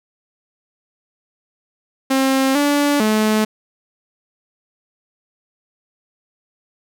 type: tone with pitch steps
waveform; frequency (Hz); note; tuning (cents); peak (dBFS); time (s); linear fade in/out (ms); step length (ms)
sawtooth; 266.8 / 288.6 / 215.7; C4 / D4 / A3; +34 / -30 / -34; -10; 2.1-3.45; 10; 450
effects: none